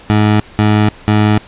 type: tone bursts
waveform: 20% pulse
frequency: 105.9 Hz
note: G#2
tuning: 34 cents sharp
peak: -3 dBFS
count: 3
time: 0.1-1.38 s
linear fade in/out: 0 ms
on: 300 ms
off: 190 ms
effects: pink hiss -38 dBFS RMS until 1.47 s + resampled to 8000 Hz